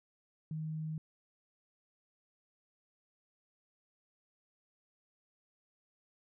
sine tone, 156.8 Hz, D#3, 14 cents sharp, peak -36 dBFS, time 0.51-0.98 s, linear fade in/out 2 ms, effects none

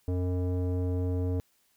square tone with low-pass filter, 90.4 Hz, F#2, 40 cents flat, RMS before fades -29 dBFS, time 0.08-1.4 s, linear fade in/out 0 ms, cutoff 470 Hz, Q 1.7, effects white hiss -69 dBFS RMS until 1.76 s

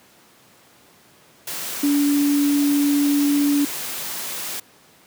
sine tone in noise, 287.3 Hz, D4, 38 cents flat, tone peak -15 dBFS, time 1.83-3.65 s, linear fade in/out 5 ms, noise white, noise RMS -29 dBFS, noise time 1.47-4.6 s, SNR +11 dB, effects pink hiss -52 dBFS RMS until 5.06 s + high-pass 150 Hz 12 dB/octave

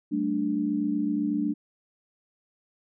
sine chord, G suspended second, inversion none, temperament equal with one note detuned, 191.96 / 220 / 293.7 Hz, G3 / A3 / D4, -36 / 0 / 0 cents, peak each -32 / -29 / -26 dBFS, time 0.11-1.54 s, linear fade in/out 20 ms, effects none

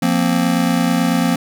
square chord, F suspended fourth, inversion none, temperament just, 174.61 / 232.8 / 261.9 Hz, F3 / Bb3 / C4, 0 / -2 / +2 cents, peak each -19 dBFS, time 0.02-1.36 s, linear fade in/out 5 ms, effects none

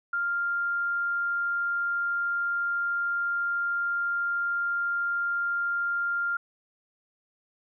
sine tone, 1396.9 Hz, F6, in tune, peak -25 dBFS, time 0.13-6.37 s, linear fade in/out 5 ms, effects none

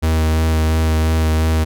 45% pulse tone with vibrato, 79.4 Hz, D#2, 36 cents sharp, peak -13 dBFS, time 0.02-1.65 s, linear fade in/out 20 ms, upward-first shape sine, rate 2.9 Hz, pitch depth 14 cents each way, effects none

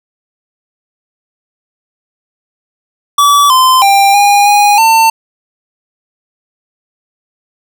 square tone with pitch steps, 1149 / 1032 / 793 / 813 / 822 / 900 Hz, D6 / C6 / G5 / G#5 / G#5 / A5, -38 / -24 / +20 / -37 / -18 / +39 cents, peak -5 dBFS, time 3.18-5.1 s, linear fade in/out 5 ms, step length 320 ms, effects none

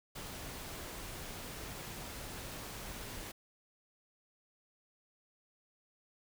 pink noise, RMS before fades -45 dBFS, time 0.15-3.32 s, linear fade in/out 10 ms, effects none

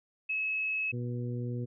sine tone, 2580 Hz, E7, 38 cents flat, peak -29 dBFS, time 0.29-0.92 s, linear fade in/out 10 ms
harmonic tone, 121.5 Hz, B2, 28 cents flat, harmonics 1 / 2 / 3 / 4, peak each -33 / -39 / -43 / -45 dBFS, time 0.92-1.66 s, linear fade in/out 20 ms
effects none

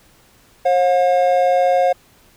triangle tone pair together, 538.2 / 717 Hz, C5 / F5, +49 / +45 cents, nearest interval perfect fourth, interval 496 cents, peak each -13 dBFS, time 0.65-1.93 s, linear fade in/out 10 ms, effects pink hiss -52 dBFS RMS until 2.36 s

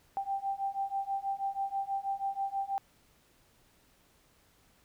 sine beating tone pair, 783 / 789.2 Hz, G5 / G5, -2 / +11 cents, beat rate 6.2 Hz, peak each -35 / -34 dBFS, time 0.17-2.78 s, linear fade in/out 0 ms, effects pink hiss -66 dBFS RMS until 4.84 s

